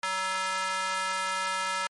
square tone with high-pass filter, 188.7 Hz, F#3, 34 cents sharp, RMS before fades -30 dBFS, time 0.03-1.87 s, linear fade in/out 2 ms, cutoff 1200 Hz, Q 1.9, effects MP3 48 kbps

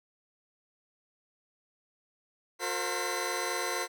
15% pulse tone cluster, 358.6 / 457.2 / 526 / 2023 Hz, F4 / A#4 / C5 / B6, +46 / -34 / +9 / +41 cents, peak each -30 dBFS, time 2.59-3.88 s, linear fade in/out 50 ms, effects none

